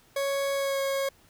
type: tone with pitch glide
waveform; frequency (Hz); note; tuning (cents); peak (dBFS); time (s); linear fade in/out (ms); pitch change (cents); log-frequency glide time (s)
40% pulse; 554.4 to 546.8; C#5 to C#5; 0 to -24; -25; 0.16-1.09; 5; -24; 0.54-0.8
effects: pink hiss -60 dBFS RMS until 1.29 s